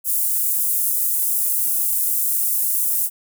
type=high-pass noise; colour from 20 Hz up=pink; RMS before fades=-20 dBFS; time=0.04-3.1 s; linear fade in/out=50 ms; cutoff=10000 Hz; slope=24 dB/octave; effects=none